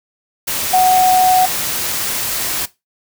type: tone in noise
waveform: sine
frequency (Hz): 740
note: F#5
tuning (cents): 0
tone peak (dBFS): -8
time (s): 0.73-1.46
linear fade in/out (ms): 10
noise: white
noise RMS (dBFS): -20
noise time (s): 0.47-2.66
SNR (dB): +9
effects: noise-tail reverb RT60 0.2 s tail -17 dB re dry